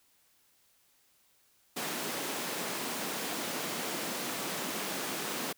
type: high-pass noise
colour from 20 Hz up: pink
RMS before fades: -36 dBFS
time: 1.76-5.53 s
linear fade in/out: 10 ms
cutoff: 190 Hz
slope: 24 dB/octave
effects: white hiss -68 dBFS RMS until 5.57 s